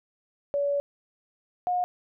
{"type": "tone pair in turn", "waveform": "sine", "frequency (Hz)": [569, 719.6], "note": ["C#5", "F#5"], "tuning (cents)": [45, -48], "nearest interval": "major third", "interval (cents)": 407, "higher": "second", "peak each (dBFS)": -23, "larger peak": "neither", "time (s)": [[0.54, 0.8], [1.67, 1.84]], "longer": "first", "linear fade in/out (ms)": 0, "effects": []}